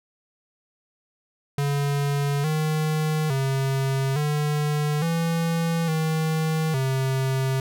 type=tone with pitch steps; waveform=square; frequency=142.2 / 155.3 / 134.9 / 149.1 / 166.3 / 158.5 / 132.9 Hz; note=C#3 / D#3 / C#3 / D3 / E3 / D#3 / C3; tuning=+45 / -3 / -47 / +27 / +16 / +32 / +27 cents; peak=-22 dBFS; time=1.58-7.6 s; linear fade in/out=2 ms; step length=860 ms; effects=none